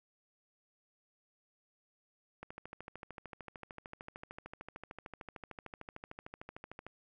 click train, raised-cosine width 0.5 ms, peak -30 dBFS, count 60, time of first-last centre 2.43-6.866 s, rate 13.3 Hz, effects none

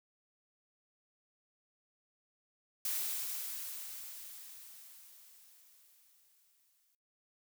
blue noise with exponential decay, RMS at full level -35 dBFS, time 2.85-6.95 s, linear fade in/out 2 ms, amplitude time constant 890 ms, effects noise-tail reverb RT60 0.3 s tail -24 dB re dry

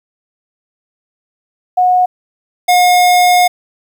sine / square tone pair in turn, 729 / 718.5 Hz, F#5 / F5, -26 / +49 cents, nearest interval unison, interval 25 cents, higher first, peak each -7 dBFS, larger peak neither, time 1.77-2.06 / 2.68-3.48 s, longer second, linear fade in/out 10 ms, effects 8-bit

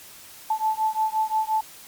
sine beating tone pair, 871 / 876.7 Hz, A5 / A5, -18 / -7 cents, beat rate 5.7 Hz, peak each -24 dBFS, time 0.5-1.61 s, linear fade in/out 5 ms, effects white hiss -45 dBFS RMS until 1.87 s + MP3 96 kbps

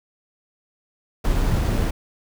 brown noise with sample-and-hold, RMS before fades -20 dBFS, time 1.24-1.91 s, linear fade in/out 10 ms, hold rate 11025 Hz, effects none

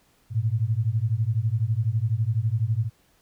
sine beating tone pair, 105.5 / 117.5 Hz, G#2 / A#2, +28 / +14 cents, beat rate 12 Hz, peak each -24 dBFS, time 0.3-2.9 s, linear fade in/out 50 ms, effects pink hiss -63 dBFS RMS until 3.21 s

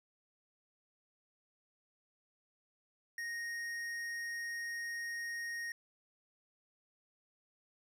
triangle tone with tanh clipping, 1864.7 Hz, A#6, in tune, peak -40 dBFS, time 3.18-5.72 s, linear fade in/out 2 ms, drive 16 dB, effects none

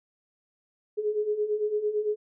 sine beating tone pair, 415.3 / 424.2 Hz, G#4 / G#4, 0 / +37 cents, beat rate 8.9 Hz, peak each -31 / -26 dBFS, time 0.97-2.16 s, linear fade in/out 20 ms, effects none

